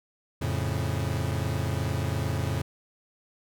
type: chord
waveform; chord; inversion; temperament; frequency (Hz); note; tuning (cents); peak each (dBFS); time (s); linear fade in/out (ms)
40% pulse; F augmented; none; equal; 87.31 / 110 / 138.59; F2 / A2 / C#3; 0 / 0 / 0; -30; 0.41-2.62; 10
effects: none